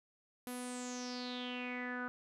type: tone with low-pass filter sweep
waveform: sawtooth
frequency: 248.1 Hz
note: B3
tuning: 8 cents sharp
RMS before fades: -42 dBFS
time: 0.47-2.08 s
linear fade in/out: 0 ms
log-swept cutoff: 12000 to 1400 Hz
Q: 7.1
effects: none